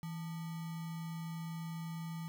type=tone with sample-and-hold; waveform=sine; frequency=164.1 Hz; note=E3; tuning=8 cents flat; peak=-39 dBFS; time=0.03-2.28 s; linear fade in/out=0 ms; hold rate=1050 Hz; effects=none